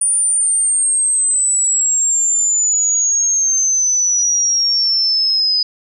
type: exponential sweep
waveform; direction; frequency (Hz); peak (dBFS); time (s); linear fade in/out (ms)
sine; down; 9397 to 4978; -12; 0.01-5.63; 5
effects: none